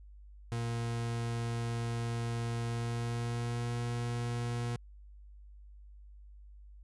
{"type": "tone with pitch glide", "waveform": "40% pulse", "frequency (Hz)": [117, 119.39], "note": ["A#2", "A#2"], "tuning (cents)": [7, 42], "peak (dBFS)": -32, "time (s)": [0.52, 4.76], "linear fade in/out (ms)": 0, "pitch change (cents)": 35, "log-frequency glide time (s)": [2.65, 3.76], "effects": ["added 50 Hz sine -50 dBFS peak until 6.83 s", "resampled to 24000 Hz"]}